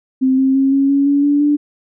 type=tone with pitch steps; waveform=sine; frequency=261.6 / 265.9 / 270.2 / 274.6 / 279.1 / 283.6 / 288.3 / 293 Hz; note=C4 / C4 / C#4 / C#4 / C#4 / C#4 / D4 / D4; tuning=0 / +28 / -44 / -16 / +12 / +40 / -32 / -4 cents; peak=-10 dBFS; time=0.21-1.57 s; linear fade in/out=20 ms; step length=170 ms; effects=none